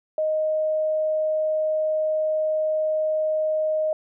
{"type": "tone", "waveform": "sine", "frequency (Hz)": 622.3, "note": "D#5", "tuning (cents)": 0, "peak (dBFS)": -20, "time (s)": [0.18, 3.93], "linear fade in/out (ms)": 2, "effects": []}